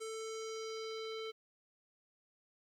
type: tone with low-pass filter sweep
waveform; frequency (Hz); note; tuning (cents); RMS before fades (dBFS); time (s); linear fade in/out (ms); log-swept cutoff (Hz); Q
square; 442.9; A4; +11; -43; 0-1.32; 20; 8500 to 3500; 2.8
effects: 12-bit